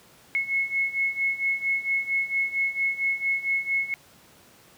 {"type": "beating tone pair", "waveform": "sine", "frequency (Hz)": [2181, 2185.4], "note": ["C#7", "C#7"], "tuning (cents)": [-29, -25], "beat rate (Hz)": 4.4, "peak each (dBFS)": [-28, -25], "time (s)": [0.35, 3.94], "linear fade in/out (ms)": 0, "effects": ["pink hiss -54 dBFS RMS until 4.77 s", "high-pass 100 Hz 12 dB/octave"]}